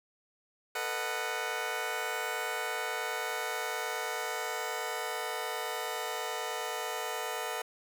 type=chord; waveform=15% pulse; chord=B dominant seventh; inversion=third; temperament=just; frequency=444.5 / 493.9 / 617.4 / 740.8 Hz; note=A4 / B4 / D#5 / F#5; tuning=+18 / 0 / -14 / +2 cents; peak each=-32 / -33 / -34 / -31 dBFS; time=0.75-7.62 s; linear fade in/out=5 ms; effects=none